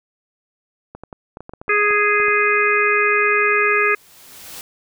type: clicks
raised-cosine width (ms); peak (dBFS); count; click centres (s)
1; -20; 12; 0.95 / 1.036 / 1.128 / 1.371 / 1.406 / 1.494 / 1.536 / 1.615 / 1.681 / 1.908 / 2.201 / 2.283
type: harmonic tone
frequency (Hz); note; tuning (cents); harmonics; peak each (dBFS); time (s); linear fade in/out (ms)
415.3; G#4; 0; 1 / 3 / 4 / 5 / 6; -20 / -20 / -20 / -20 / -20; 1.69-3.95; 5
type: noise with exponential growth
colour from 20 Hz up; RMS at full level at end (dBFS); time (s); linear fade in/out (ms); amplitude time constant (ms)
white; -33; 3.27-4.61; 0; 290
effects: none